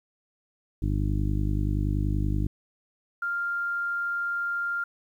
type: harmonic tone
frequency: 50.5 Hz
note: G#1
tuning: 48 cents flat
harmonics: 1 / 2 / 3 / 4 / 5 / 6 / 7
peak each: -26 / -28 / -33 / -35 / -40 / -34 / -44 dBFS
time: 0.82-2.47 s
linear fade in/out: 5 ms
type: tone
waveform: sine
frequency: 1396.9 Hz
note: F6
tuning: in tune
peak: -26 dBFS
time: 3.22-4.84 s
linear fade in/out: 5 ms
effects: 10-bit